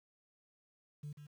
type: tone with echo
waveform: sine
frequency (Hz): 147.1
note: D3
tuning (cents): +3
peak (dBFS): -40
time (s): 1.03-1.13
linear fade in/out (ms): 10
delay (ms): 140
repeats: 1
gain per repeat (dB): -9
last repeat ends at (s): 1.27
effects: tanh soft clip ceiling -39 dBFS + 11-bit